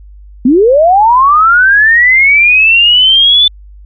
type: linear sweep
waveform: sine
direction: up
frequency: 231.4 to 3520 Hz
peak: -3 dBFS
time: 0.45-3.48 s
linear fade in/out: 5 ms
effects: added 50 Hz sine -31 dBFS peak until 3.85 s